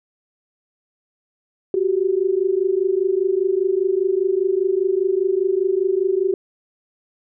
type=tone pair together; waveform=sine; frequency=367 / 392 Hz; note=F#4 / G4; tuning=-14 / 0 cents; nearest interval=minor second; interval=114 cents; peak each=-19 dBFS; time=1.74-6.34 s; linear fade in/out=2 ms; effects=none